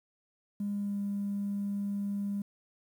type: tone with pitch glide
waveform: triangle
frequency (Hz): 203.4 to 201.4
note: G#3 to G3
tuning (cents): -36 to +47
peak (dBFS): -27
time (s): 0.6-2.42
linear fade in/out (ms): 5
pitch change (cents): -17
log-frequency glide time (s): 0.73-1
effects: tanh soft clip ceiling -28 dBFS + 10-bit